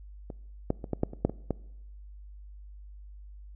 clicks, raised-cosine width 2 ms, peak -25 / -12 / -23 / -15 / -11 / -27 / -9 / -21 / -14 dBFS, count 9, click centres 0.302 / 0.704 / 0.842 / 0.933 / 1.034 / 1.134 / 1.25 / 1.296 / 1.507 s, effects noise-tail reverb RT60 0.9 s tail -23 dB re dry + added 50 Hz sine -44 dBFS peak until 3.55 s

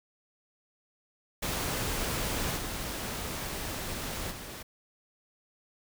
pink noise with level steps, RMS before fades -32 / -36 / -42 dBFS, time 1.42-4.63 s, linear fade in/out 10 ms, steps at 2.56 / 4.3 s, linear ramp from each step 20 ms, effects none

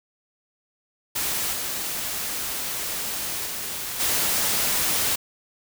white noise with level steps, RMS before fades -26 / -29 / -31 / -23 dBFS, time 1.15-5.16 s, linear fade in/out 10 ms, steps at 1.52 / 3.45 / 3.99 s, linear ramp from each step 20 ms, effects none

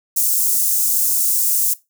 white high-pass noise, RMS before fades -17 dBFS, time 0.16-1.74 s, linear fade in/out 10 ms, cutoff 6800 Hz, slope 24 dB/octave, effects noise-tail reverb RT60 0.2 s tail -18 dB re dry

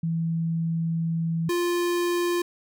sine / square tone pair in turn, 164.81 / 349.2 Hz, E3 / F4, 0 / 0 cents, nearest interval octave + minor second, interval 1300 cents, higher second, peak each -23 dBFS, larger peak neither, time 0.03-1.49 / 1.49-2.42 s, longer first, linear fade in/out 5 ms, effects none

